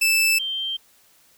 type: tone pair in turn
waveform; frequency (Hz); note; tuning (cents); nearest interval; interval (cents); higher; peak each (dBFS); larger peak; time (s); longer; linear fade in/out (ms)
sawtooth / sine; 2637 / 3151; E7 / G7; 0 / +8; minor third; 308; second; -13 / -24; first; 0.01-0.39 / 0.39-0.77; neither; 10
effects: white hiss -57 dBFS RMS until 1.37 s